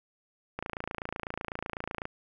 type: click train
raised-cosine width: 0.5 ms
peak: -19 dBFS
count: 42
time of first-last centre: 0.59-2.054 s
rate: 28 Hz
effects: none